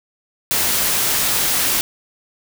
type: noise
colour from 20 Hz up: white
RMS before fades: -18 dBFS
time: 0.51-1.81 s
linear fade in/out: 0 ms
effects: none